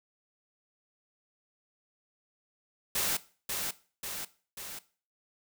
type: noise with echo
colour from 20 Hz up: white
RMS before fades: -30 dBFS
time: 2.95-3.17 s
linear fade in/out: 5 ms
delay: 540 ms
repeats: 3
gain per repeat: -4 dB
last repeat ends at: 4.79 s
effects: noise-tail reverb RT60 0.4 s tail -18 dB re dry